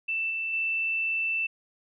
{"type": "tone with level steps", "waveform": "sine", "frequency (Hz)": 2661, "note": "E7", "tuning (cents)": 16, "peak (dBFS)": [-26, -28, -25], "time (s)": [0.08, 1.47], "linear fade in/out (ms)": 10, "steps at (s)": [0.3, 0.53], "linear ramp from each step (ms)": 5, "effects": []}